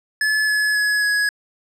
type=tone with pitch steps; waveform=square; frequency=1721 / 1705.2 / 1689.5 / 1673.9 Hz; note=A6 / G#6 / G#6 / G#6; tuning=-39 / +45 / +29 / +13 cents; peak=-17 dBFS; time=0.21-1.29 s; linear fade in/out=2 ms; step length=270 ms; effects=low-pass 10000 Hz 12 dB/octave